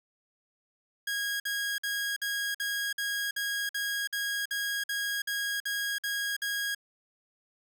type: tone bursts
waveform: sawtooth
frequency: 1641 Hz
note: G#6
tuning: 21 cents flat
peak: -26 dBFS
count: 15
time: 1.07-6.748 s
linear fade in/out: 5 ms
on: 330 ms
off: 52 ms
effects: none